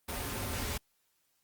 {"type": "noise with comb filter", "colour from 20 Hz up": "pink", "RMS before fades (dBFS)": -36, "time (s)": [0.08, 0.78], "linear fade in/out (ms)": 10, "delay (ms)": 6.2, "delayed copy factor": -0.5, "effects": ["white hiss -75 dBFS RMS until 1.43 s", "Opus 32 kbps"]}